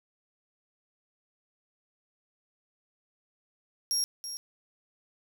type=tone with echo; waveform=30% pulse; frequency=5588 Hz; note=F8; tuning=in tune; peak=-22 dBFS; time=3.91-4.04 s; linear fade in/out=0 ms; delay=330 ms; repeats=1; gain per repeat=-10 dB; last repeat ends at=4.37 s; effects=10-bit